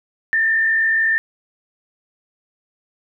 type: tone with frequency modulation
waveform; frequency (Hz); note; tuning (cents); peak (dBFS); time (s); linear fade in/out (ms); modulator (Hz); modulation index
sine; 1795; A6; +34; -14; 0.33-1.18; 0; 46.1; 0.68
effects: none